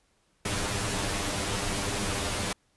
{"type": "noise with comb filter", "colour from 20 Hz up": "pink", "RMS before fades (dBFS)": -30, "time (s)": [0.45, 2.53], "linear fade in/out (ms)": 5, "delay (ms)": 10, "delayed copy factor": 0.8, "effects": ["pink hiss -69 dBFS RMS until 2.76 s", "resampled to 24000 Hz"]}